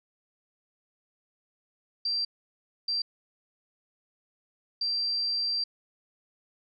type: tone bursts at uneven times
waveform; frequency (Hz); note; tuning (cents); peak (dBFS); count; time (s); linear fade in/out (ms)
sine; 4710; D8; +4; -26; 3; 2.05-2.25 / 2.88-3.02 / 4.81-5.64; 5
effects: none